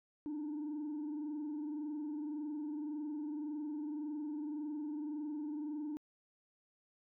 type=tone with frequency modulation; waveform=sine; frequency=299.5 Hz; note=D4; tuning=34 cents sharp; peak=-36 dBFS; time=0.26-5.97 s; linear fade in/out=0 ms; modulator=21.8 Hz; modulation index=0.55; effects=tanh soft clip ceiling -36 dBFS